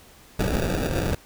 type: noise with sample-and-hold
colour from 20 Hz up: pink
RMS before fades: -24 dBFS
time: 0.39-1.15 s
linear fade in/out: 5 ms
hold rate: 1050 Hz
effects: pink hiss -51 dBFS RMS until 1.25 s